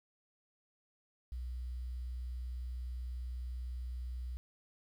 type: tone with quantisation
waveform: sine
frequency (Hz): 61.74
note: B1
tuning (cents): 0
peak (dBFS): -38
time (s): 1.32-4.37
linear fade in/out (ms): 0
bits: 11
effects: none